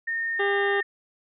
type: tone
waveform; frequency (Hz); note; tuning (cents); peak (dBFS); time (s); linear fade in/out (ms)
sine; 1831; A#6; -32; -25; 0.07-0.83; 10
type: harmonic tone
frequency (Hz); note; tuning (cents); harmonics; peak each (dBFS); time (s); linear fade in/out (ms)
400; G4; +35; 1 / 2 / 3 / 4 / 5 / 7 / 8 / 9; -24 / -30 / -34 / -36 / -38 / -41 / -42 / -43; 0.39-0.81; 10
effects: none